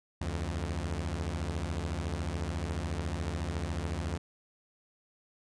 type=beating tone pair; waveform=sawtooth; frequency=73.42 / 87.42 Hz; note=D2 / F2; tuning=0 / +2 cents; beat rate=14 Hz; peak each=-31 dBFS; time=0.21-4.18 s; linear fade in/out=5 ms; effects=resampled to 22050 Hz